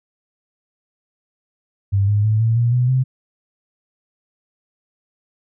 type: tone with pitch steps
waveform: sine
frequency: 99 / 103.56 / 108.34 / 113.33 / 118.55 / 124.01 / 129.73 Hz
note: G2 / G#2 / A2 / A#2 / A#2 / B2 / C3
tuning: +18 / -4 / -26 / -48 / +30 / +8 / -14 cents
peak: -13 dBFS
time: 1.92-3.04 s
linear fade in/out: 20 ms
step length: 160 ms
effects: none